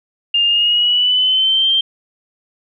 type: tone with pitch glide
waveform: sine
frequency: 2812 to 3156 Hz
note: F7 to G7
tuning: +11 to +11 cents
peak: -11 dBFS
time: 0.34-1.81 s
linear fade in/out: 5 ms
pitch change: +200 cents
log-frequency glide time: 0.46-1.69 s
effects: none